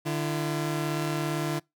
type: tone pair together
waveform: sawtooth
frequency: 150.5 / 338.5 Hz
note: D3 / E4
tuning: +43 / +46 cents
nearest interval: octave + major second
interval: 1403 cents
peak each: -25 / -27 dBFS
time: 0.05-1.6 s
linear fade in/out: 20 ms
effects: noise-tail reverb RT60 0.2 s tail -25 dB re dry